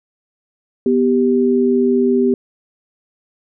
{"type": "tone pair together", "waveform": "sine", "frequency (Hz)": [246.9, 392.3], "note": ["B3", "G4"], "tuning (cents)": [0, 1], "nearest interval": "minor sixth", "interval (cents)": 801, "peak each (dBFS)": -14, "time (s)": [0.86, 2.34], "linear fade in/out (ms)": 2, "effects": []}